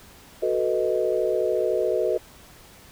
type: chord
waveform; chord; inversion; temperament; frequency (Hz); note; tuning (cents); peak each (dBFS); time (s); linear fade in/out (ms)
sine; B dominant seventh; second; equal with one note detuned; 370 / 440 / 493.9 / 625.1; F#4 / A4 / B4 / D#5; 0 / 0 / 0 / +8; -26; 0.42-2.18; 10
effects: pink hiss -49 dBFS RMS until 2.91 s